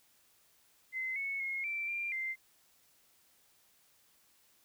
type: tone with pitch steps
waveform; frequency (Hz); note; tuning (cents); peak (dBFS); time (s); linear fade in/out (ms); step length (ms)
sine; 2057 / 2205 / 2158 / 2341 / 2382 / 2086; C7 / C#7 / C#7 / D7 / D7 / C7; -30 / -10 / -47 / -6 / +24 / -6; -34; 0.92-2.36; 50; 240
effects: white hiss -68 dBFS RMS until 4.64 s